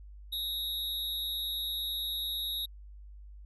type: tone with amplitude modulation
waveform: square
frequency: 3777 Hz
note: A#7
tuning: 22 cents sharp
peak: -30 dBFS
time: 0.32-2.66 s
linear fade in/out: 10 ms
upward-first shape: sine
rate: 229 Hz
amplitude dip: 65%
effects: added 50 Hz sine -46 dBFS peak until 3.45 s + resampled to 32000 Hz